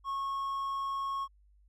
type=tone; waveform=triangle; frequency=1095 Hz; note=C#6; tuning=22 cents flat; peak=-30 dBFS; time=0.04-1.28 s; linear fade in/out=50 ms; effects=added 50 Hz sine -60 dBFS peak until 1.68 s